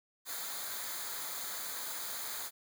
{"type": "noise with comb filter", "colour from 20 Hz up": "white", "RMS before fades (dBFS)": -40, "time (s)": [0.25, 2.51], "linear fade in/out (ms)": 50, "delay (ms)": 0.36, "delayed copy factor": -0.7, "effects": []}